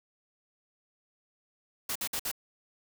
white noise bursts, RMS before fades -33 dBFS, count 4, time 1.89-2.315 s, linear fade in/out 5 ms, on 65 ms, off 55 ms, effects none

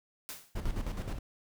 white noise with exponential decay, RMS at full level -39 dBFS, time 0.29-0.6 s, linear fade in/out 0 ms, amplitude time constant 67 ms
brown noise with tremolo, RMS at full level -32 dBFS, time 0.55-1.19 s, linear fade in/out 10 ms, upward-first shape square, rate 9.5 Hz, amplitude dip 60%
effects none

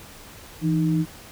sine tone pair together, 164.81 / 309.9 Hz, E3 / D#4, 0 / -7 cents, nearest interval major seventh, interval 1093 cents, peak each -20 / -23 dBFS, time 0.61-1.06 s, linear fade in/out 50 ms, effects pink hiss -44 dBFS RMS until 1.31 s

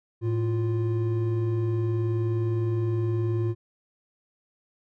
triangle tone pair together, 109.99 / 349.2 Hz, A2 / F4, 0 / 0 cents, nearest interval octave + minor sixth, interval 2000 cents, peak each -22 / -27 dBFS, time 0.21-3.55 s, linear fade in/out 50 ms, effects none

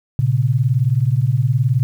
sine beating tone pair, 116.54 / 135.54 Hz, A#2 / C#3, 0 / -39 cents, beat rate 19 Hz, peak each -16 dBFS, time 0.19-1.83 s, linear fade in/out 0 ms, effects 8-bit

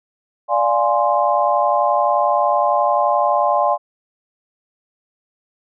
sine chord, D half-diminished seventh, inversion none, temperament equal, 587.3 / 698.5 / 830.6 / 1046.5 Hz, D5 / F5 / Ab5 / C6, 0 / 0 / 0 / 0 cents, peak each -19 dBFS, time 0.48-3.78 s, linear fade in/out 50 ms, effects none

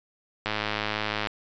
click train, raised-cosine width 0.3 ms, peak -11 dBFS, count 87, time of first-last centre 0.46-1.271 s, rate 106 Hz, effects resampled to 16000 Hz

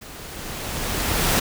pink noise with level ramp, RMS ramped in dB -40 to -18 dBFS, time 0.01-1.4 s, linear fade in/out 10 ms, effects none

